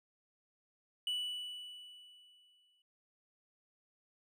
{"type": "tone with exponential decay", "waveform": "triangle", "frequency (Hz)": 2960, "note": "F#7", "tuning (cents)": 0, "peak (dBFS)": -31, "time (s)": [1.07, 2.82], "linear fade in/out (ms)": 2, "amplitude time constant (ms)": 380, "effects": []}